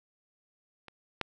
clicks, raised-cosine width 0.3 ms, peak -30 / -14 dBFS, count 2, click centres 0.883 / 1.213 s, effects none

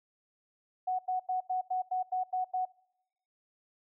sine tone bursts, 740 Hz, F#5, in tune, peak -28 dBFS, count 9, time 0.87-2.654 s, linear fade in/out 10 ms, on 120 ms, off 88 ms, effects noise-tail reverb RT60 0.9 s tail -24 dB re dry

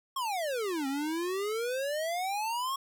square exponential two-way sweep, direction down then up, 1108.7 to 265.3 to 1108.7 Hz, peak -31 dBFS, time 0.16-2.76 s, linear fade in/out 5 ms, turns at 0.87 s, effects none

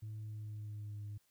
sine tone with pitch glide, 107.9 to 103.62 Hz, A2 to G#2, -33 to -3 cents, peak -40 dBFS, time 0.02-1.18 s, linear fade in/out 10 ms, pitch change -70 cents, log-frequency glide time 0.19-1.03 s, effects tanh soft clip ceiling -40 dBFS + white hiss -75 dBFS RMS until 1.3 s

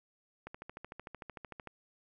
click train, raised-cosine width 0.5 ms, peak -29 dBFS, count 17, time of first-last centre 0.47-1.673 s, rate 13.3 Hz, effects none

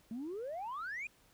sine exponential sweep, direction up, 215.4 to 2512 Hz, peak -37 dBFS, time 0.11-1.07 s, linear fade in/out 2 ms, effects tanh soft clip ceiling -36 dBFS + pink hiss -67 dBFS RMS until 1.33 s

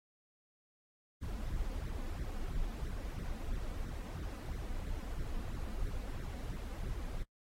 brown noise with flanger, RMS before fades -39 dBFS, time 1.21-7.24 s, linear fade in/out 20 ms, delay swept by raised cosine 0.51 to 4.11 ms, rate 3 Hz, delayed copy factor +0.9, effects noise-tail reverb RT60 0.1 s tail -25 dB re dry + AAC 48 kbps

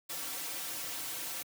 white noise with comb filter, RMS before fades -39 dBFS, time 0.09-1.43 s, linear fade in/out 10 ms, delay 4.8 ms, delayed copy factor -0.8, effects high-pass 150 Hz 12 dB/octave

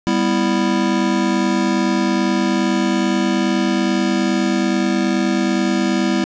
square chord, E minor, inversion first, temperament just, 197.78 / 247.2 / 329.6 Hz, G3 / B3 / E4, +16 / +2 / 0 cents, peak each -20 / -21 / -20 dBFS, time 0.07-6.24 s, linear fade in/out 0 ms, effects resampled to 16000 Hz + 7-bit

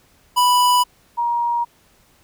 square / sine tone pair in turn, 987.8 / 946.7 Hz, B5 / A#5, 0 / +26 cents, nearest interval minor second, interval 74 cents, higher first, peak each -13 / -17 dBFS, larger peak first, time 0.36-0.84 / 1.17-1.65 s, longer neither, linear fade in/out 20 ms, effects pink hiss -56 dBFS RMS until 2.23 s

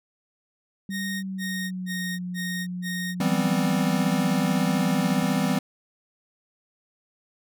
sine tone with pitch glide, 193.8 to 179.78 Hz, G3 to F#3, -20 to -50 cents, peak -29 dBFS, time 0.89-5.23 s, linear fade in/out 2 ms, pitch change -130 cents, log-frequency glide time 1.08-2.12 s
sawtooth tone bursts, 1858 Hz, A#6, 6 cents flat, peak -27 dBFS, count 5, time 0.9-3.15 s, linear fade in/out 50 ms, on 330 ms, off 150 ms
square chord, C major seventh, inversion first, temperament equal, 164.81 / 196 / 246.9 / 261.6 Hz, E3 / G3 / B3 / C4, 0 / 0 / 0 / 0 cents, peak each -28 / -26 / -29 / -29 dBFS, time 3.2-5.59 s, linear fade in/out 5 ms
effects none

